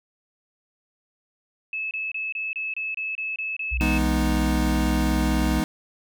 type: tone bursts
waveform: sine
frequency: 2600 Hz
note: E7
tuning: 24 cents flat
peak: -26 dBFS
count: 11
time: 1.73-3.98 s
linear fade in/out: 2 ms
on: 180 ms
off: 27 ms
type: tone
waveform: sine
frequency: 61.74 Hz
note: B1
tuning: in tune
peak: -23 dBFS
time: 3.71-5.61 s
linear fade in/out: 20 ms
type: chord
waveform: square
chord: E major seventh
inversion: none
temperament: equal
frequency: 164.81 / 207.7 / 246.9 / 311.1 Hz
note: E3 / G#3 / B3 / D#4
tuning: 0 / 0 / 0 / 0 cents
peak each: -30 / -28 / -28 / -27 dBFS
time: 3.81-5.64 s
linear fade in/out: 0 ms
effects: none